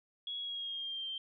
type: tone with pitch glide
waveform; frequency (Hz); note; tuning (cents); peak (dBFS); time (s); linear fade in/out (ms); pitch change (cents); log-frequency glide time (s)
sine; 3339 to 3153; G#7 to G7; +9 to +9; -37; 0.27-1.18; 2; -100; 0.38-1.06
effects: none